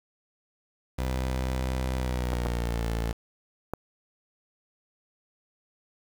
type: tone with pitch glide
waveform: sawtooth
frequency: 64.3 to 56.63 Hz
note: C2 to A#1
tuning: -30 to -49 cents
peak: -23 dBFS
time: 0.98-3.13 s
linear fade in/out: 10 ms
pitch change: -219 cents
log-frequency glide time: 1.93-2.88 s
type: clicks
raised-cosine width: 1 ms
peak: -16 dBFS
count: 3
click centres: 2.332 / 2.46 / 3.736 s
effects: 7-bit